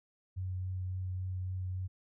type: tone with vibrato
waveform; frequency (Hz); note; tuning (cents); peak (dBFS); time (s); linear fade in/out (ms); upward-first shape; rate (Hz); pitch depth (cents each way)
sine; 92.5; F#2; 0; -34; 0.36-1.88; 20; triangle; 3.6; 13
effects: none